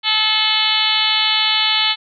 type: harmonic tone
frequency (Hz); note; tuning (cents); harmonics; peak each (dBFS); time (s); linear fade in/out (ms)
433.2; A4; -27; 2 / 3 / 4 / 5 / 6 / 7 / 8 / 9 / 10; -25 / -27 / -28 / -23 / -26 / -19 / -20 / -22 / -22; 0.03-1.96; 50
effects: none